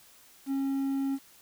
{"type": "tone with quantisation", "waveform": "triangle", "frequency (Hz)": 272.6, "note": "C#4", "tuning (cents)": -29, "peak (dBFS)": -25, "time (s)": [0.46, 1.19], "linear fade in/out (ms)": 50, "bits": 9, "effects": ["white hiss -57 dBFS RMS until 1.41 s"]}